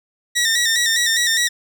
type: tone with vibrato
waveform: 15% pulse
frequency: 1866 Hz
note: A#6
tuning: 1 cent sharp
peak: -9 dBFS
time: 0.35-1.49 s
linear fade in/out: 20 ms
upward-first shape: square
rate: 4.9 Hz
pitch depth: 52 cents each way
effects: none